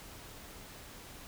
silence, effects pink hiss -50 dBFS RMS until 1.27 s

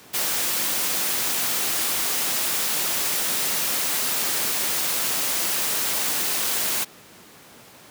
white noise, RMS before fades -24 dBFS, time 0.13-6.85 s, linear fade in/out 20 ms, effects pink hiss -47 dBFS RMS until 7.9 s + high-pass 150 Hz 12 dB/octave

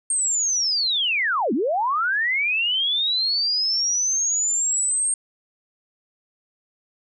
sine linear two-way sweep, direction down then up, 8630 to 207.7 to 8630 Hz, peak -19 dBFS, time 0.1-5.14 s, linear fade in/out 2 ms, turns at 1.53 s, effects none

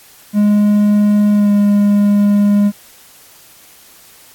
triangle tone with pitch glide, 207.4 to 204.4 Hz, G#3 to G#3, -2 to -27 cents, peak -6 dBFS, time 0.33-2.72 s, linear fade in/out 50 ms, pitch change -25 cents, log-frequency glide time 1.33-1.51 s, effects white hiss -43 dBFS RMS until 4.34 s + AAC 64 kbps

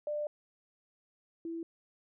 sine tone pair in turn, 595 / 331.6 Hz, D5 / E4, +22 / +10 cents, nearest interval minor seventh, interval 1012 cents, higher first, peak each -32 / -36 dBFS, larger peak first, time 0.07-0.27 / 1.45-1.63 s, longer first, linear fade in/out 2 ms, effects none

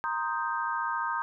sine chord, C minor seventh, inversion third, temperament equal, 932.3 / 1046.5 / 1244.5 / 1568 Hz, Bb5 / C6 / Eb6 / G6, 0 / 0 / 0 / 0 cents, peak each -32 / -36 / -33 / -34 dBFS, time 0.04-1.22 s, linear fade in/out 0 ms, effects none

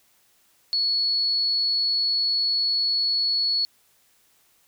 sine tone, 4390 Hz, C#8, 18 cents flat, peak -20 dBFS, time 0.73-3.65 s, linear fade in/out 0 ms, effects white hiss -62 dBFS RMS until 4.67 s

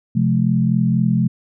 sine chord, F major, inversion second, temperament equal with one note detuned, 130.81 / 174.61 / 215.1 Hz, C3 / F3 / A3, 0 / 0 / -39 cents, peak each -18 dBFS, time 0.15-1.28 s, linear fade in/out 10 ms, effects none

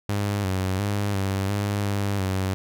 sawtooth tone with pitch steps, 101.7 / 94.2 / 101.7 / 97.1 / 101.8 / 100.5 / 95 Hz, G#2 / F#2 / G#2 / G2 / G#2 / G2 / F#2, -36 / +32 / -36 / -16 / -34 / +44 / +46 cents, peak -19 dBFS, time 0.09-2.54 s, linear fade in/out 0 ms, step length 350 ms, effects none

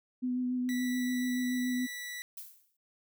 sine tone with vibrato, 250.4 Hz, B3, 24 cents sharp, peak -29 dBFS, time 0.22-1.87 s, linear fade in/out 20 ms, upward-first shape sine, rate 7 Hz, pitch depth 16 cents each way
sawtooth tone, 1959 Hz, B6, 15 cents flat, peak -35 dBFS, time 0.69-2.22 s, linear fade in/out 0 ms
violet noise with exponential decay, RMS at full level -41 dBFS, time 2.37-2.77 s, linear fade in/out 5 ms, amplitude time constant 85 ms
effects none

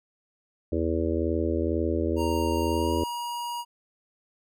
harmonic tone, 82.1 Hz, E2, 6 cents flat, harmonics 1 / 3 / 4 / 5 / 6 / 7, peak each -29 / -32 / -28 / -31 / -33 / -34 dBFS, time 0.72-3.04 s, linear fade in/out 5 ms
square tone with pitch glide, 932.3 to 954.1 Hz, A#5 to A#5, 0 to +40 cents, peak -31 dBFS, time 2.16-3.65 s, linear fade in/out 50 ms, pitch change +40 cents, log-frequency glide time 2.68-2.94 s
effects none

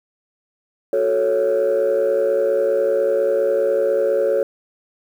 sine chord, F# minor, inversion none, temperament equal, 370 / 440 / 554.4 Hz, F#4 / A4 / C#5, 0 / 0 / 0 cents, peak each -22 / -18 / -16 dBFS, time 0.93-4.43 s, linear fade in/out 2 ms, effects tanh soft clip ceiling -11 dBFS + 8-bit

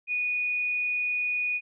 sine tone, 2467 Hz, D#7, 15 cents flat, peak -25 dBFS, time 0.07-1.61 s, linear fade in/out 50 ms, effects none

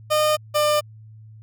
30% pulse tone pair in turn, 610 / 598.5 Hz, D#5 / D5, -34 / +33 cents, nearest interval unison, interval 33 cents, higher first, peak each -14 dBFS, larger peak neither, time 0.1-0.37 / 0.54-0.81 s, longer neither, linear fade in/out 20 ms, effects added 109 Hz sine -41 dBFS peak until 1.42 s

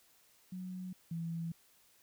sine tone pair in turn, 184 / 166.37 Hz, F#3 / E3, -9 / +16 cents, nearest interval major second, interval 175 cents, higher first, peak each -40 / -36 dBFS, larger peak second, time 0.52-0.93 / 1.11-1.52 s, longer neither, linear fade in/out 5 ms, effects white hiss -67 dBFS RMS until 2.02 s

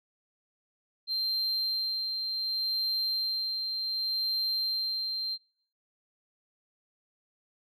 sine tone with tremolo, 4154 Hz, C8, 13 cents flat, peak -24 dBFS, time 1.07-5.38 s, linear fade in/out 50 ms, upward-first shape sine, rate 0.67 Hz, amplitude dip 45%, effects noise-tail reverb RT60 0.6 s tail -24 dB re dry + tanh soft clip ceiling -26 dBFS

